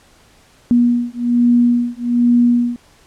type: beating tone pair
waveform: sine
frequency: 239.9 / 241.1 Hz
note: A#3 / B3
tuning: +50 / -41 cents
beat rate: 1.2 Hz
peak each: -14 dBFS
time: 0.71-2.76 s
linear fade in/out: 0 ms
effects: pink hiss -50 dBFS RMS until 3.06 s + low-pass 10000 Hz 12 dB/octave